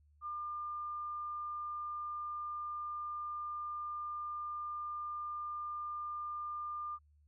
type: tone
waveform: sine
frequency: 1200 Hz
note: D6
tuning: 37 cents sharp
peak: -38 dBFS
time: 0.21-6.99 s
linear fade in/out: 50 ms
effects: added 74 Hz sine -64 dBFS peak until 7.27 s